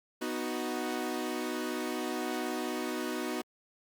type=chord; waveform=sawtooth; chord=B major; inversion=none; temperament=equal; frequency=246.9 / 311.1 / 370 Hz; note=B3 / D#4 / F#4; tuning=0 / 0 / 0 cents; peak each=-33 dBFS; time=0.21-3.42 s; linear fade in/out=10 ms; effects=Opus 48 kbps